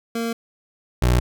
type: tone pair in turn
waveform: 25% pulse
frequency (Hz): 230.5 / 61.05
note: A#3 / B1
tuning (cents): -19 / -19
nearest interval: octave + major seventh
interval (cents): 2300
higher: first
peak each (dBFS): -19 / -11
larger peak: second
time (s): 0.15-0.33 / 1.02-1.2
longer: neither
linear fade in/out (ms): 5
effects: none